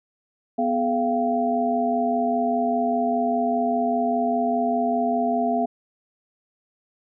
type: tone cluster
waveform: sine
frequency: 246.6 / 424 / 689 / 774 Hz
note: B3 / G#4 / F5 / G5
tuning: -2 / +36 / -24 / -22 cents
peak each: -24 / -29 / -22 / -31 dBFS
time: 0.58-5.66 s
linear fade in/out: 10 ms
effects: none